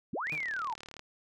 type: linear two-way sweep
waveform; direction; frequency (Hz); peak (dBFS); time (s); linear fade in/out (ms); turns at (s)
sine; up then down; 120 to 2506 to 830; -32; 0.13-0.74; 5; 0.32
type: click train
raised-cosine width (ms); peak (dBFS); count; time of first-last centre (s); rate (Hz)
0.2; -28; 28; 0.27-0.994; 37.3
type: tone with exponential decay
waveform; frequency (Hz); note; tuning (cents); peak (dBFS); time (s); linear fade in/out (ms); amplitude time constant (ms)
sawtooth; 153.2; D#3; -27; -34; 0.32-0.46; 5; 30
effects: none